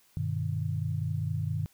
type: chord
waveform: sine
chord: G augmented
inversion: none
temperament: just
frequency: 98 / 122.5 / 153.12 Hz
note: G2 / B2 / D#3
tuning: 0 / -14 / -27 cents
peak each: -32 / -34 / -32 dBFS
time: 0.17-1.66 s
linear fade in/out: 0 ms
effects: white hiss -64 dBFS RMS until 1.73 s